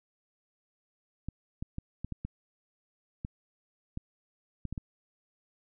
clicks, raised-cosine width 5 ms, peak -23 dBFS, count 11, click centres 1.286 / 1.625 / 1.784 / 2.046 / 2.123 / 2.25 / 3.249 / 3.974 / 4.653 / 4.726 / 4.778 s, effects none

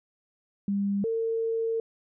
sine tone pair in turn, 200 / 453.2 Hz, G3 / A#4, +35 / -49 cents, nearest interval octave + major second, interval 1416 cents, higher second, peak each -24 / -25 dBFS, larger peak first, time 0.68-1.04 / 1.04-1.8 s, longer second, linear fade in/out 2 ms, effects none

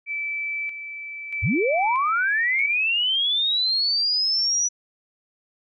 sine tone with tremolo, 2317 Hz, D7, 24 cents flat, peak -25 dBFS, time 0.06-2.72 s, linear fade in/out 50 ms, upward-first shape square, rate 0.79 Hz, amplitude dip 55%
sine linear sweep, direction up, 61.74 to 5920 Hz, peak -19 dBFS, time 1.42-4.69 s, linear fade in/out 20 ms
effects none

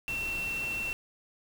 sine tone in noise, 2707 Hz, E7, 45 cents sharp, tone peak -31 dBFS, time 0.08-0.93 s, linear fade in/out 0 ms, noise pink, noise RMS -42 dBFS, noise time 0.08-0.93 s, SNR +8 dB, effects none

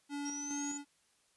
square tone with tremolo, 286.5 Hz, D4, 43 cents flat, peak -38 dBFS, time 0.09-0.85 s, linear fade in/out 50 ms, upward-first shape square, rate 2.4 Hz, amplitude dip 45%
sine exponential sweep, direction up, 5588 to 7000 Hz, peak -40 dBFS, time 0.25-0.78 s, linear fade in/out 10 ms
effects white hiss -72 dBFS RMS until 1.36 s + resampled to 24000 Hz

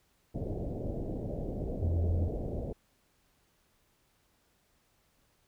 pink low-pass noise, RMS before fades -36 dBFS, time 0.34-2.73 s, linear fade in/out 10 ms, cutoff 660 Hz, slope 48 dB/octave
sine tone, 85 Hz, F2, 46 cents flat, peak -27 dBFS, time 1.82-2.28 s, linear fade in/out 5 ms
effects pink hiss -71 dBFS RMS until 5.47 s

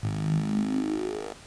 10% pulse tone with high-pass filter sweep, 51.91 Hz, G#1, in tune, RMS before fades -28 dBFS, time 0.03-1.33 s, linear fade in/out 5 ms, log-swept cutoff 110 to 510 Hz, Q 9.6, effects pink hiss -48 dBFS RMS until 1.46 s + resampled to 22050 Hz

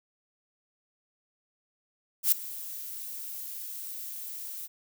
violet noise with ADSR envelope, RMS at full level -20 dBFS, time 2.23-4.68 s, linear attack 90 ms, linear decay 6 ms, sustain -19 dB, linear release 29 ms, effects none

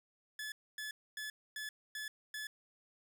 sawtooth tone bursts, 1720 Hz, A6, 40 cents flat, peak -37 dBFS, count 6, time 0.39-2.47 s, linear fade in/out 2 ms, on 130 ms, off 260 ms, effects none

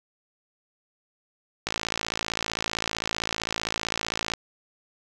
click train, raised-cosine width 0.2 ms, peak -9 dBFS, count 149, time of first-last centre 1.67-4.337 s, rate 55.5 Hz, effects none

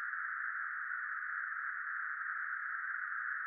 white band-pass noise, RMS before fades -40 dBFS, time 0-3.46 s, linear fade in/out 0 ms, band 1300 to 1800 Hz, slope 96 dB/octave, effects none

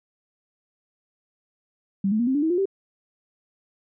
sine tone with pitch steps, 196 / 216.2 / 238.5 / 263.1 / 290.3 / 320.2 / 353.3 / 389.7 Hz, G3 / A3 / A#3 / C4 / D4 / D#4 / F4 / G4, 0 / -30 / +40 / +10 / -20 / +50 / +20 / -10 cents, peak -19 dBFS, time 2.04-2.656 s, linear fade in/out 5 ms, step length 77 ms, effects none

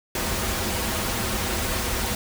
pink noise with comb filter, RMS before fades -26 dBFS, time 0.15-2.15 s, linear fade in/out 2 ms, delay 6.9 ms, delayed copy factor -0.6, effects none

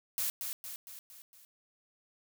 blue noise with echo, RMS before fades -33 dBFS, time 0.18-0.3 s, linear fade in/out 0 ms, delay 230 ms, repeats 5, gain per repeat -5 dB, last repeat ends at 1.45 s, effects none

